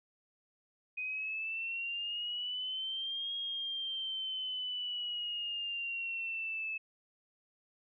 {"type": "exponential two-way sweep", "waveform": "sine", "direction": "up then down", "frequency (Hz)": [2494, 3275, 2604], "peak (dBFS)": -35, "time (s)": [0.97, 6.78], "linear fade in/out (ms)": 10, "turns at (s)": 3.34, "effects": []}